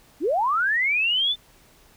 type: linear sweep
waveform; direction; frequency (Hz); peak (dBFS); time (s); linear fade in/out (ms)
sine; up; 252.6 to 3585; -19; 0.2-1.36; 50
effects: pink hiss -55 dBFS RMS until 1.96 s